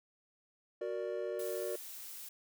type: chord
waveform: triangle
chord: Gb augmented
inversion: none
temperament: equal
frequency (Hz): 370 / 466.2 / 587.3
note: Gb4 / Bb4 / D5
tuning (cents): 0 / 0 / 0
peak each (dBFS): -38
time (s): 0.81-1.76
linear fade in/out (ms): 5
type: noise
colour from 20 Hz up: blue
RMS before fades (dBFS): -47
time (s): 1.39-2.29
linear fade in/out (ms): 5
effects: none